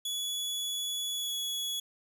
sawtooth tone with pitch glide, 3398 to 3375 Hz, G#7 to G#7, +39 to +27 cents, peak -29 dBFS, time 0.05-1.8 s, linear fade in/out 5 ms, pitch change -12 cents, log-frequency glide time 1.13-1.33 s, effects none

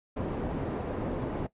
white low-pass noise, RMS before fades -33 dBFS, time 0.16-1.47 s, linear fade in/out 10 ms, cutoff 450 Hz, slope 12 dB/octave, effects noise-tail reverb RT60 0.1 s tail -17 dB re dry + resampled to 8000 Hz

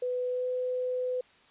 sine tone with pitch glide, 498.7 to 503.6 Hz, B4 to B4, +17 to +34 cents, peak -28 dBFS, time 0.02-1.21 s, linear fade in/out 5 ms, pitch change +17 cents, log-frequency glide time 0.29-0.47 s, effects white hiss -60 dBFS RMS until 1.5 s + resampled to 8000 Hz

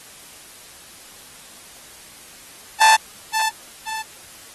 sawtooth tone with echo, 880 Hz, A5, in tune, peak -7 dBFS, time 2.8-2.97 s, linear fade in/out 20 ms, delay 530 ms, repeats 2, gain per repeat -8 dB, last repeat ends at 4.03 s, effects white hiss -43 dBFS RMS until 4.54 s + AAC 32 kbps

